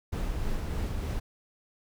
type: noise with tremolo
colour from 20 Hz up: brown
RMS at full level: -30 dBFS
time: 0.12-1.2 s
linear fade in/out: 10 ms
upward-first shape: sine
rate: 3.3 Hz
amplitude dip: 25%
effects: none